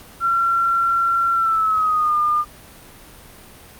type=tone with pitch glide; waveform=sine; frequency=1364 to 1208.2 Hz; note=F6 to D6; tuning=-41 to +49 cents; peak=-15 dBFS; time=0.2-2.45 s; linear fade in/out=50 ms; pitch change=-210 cents; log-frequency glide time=1.33-2.16 s; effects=pink hiss -43 dBFS RMS until 3.79 s + Opus 48 kbps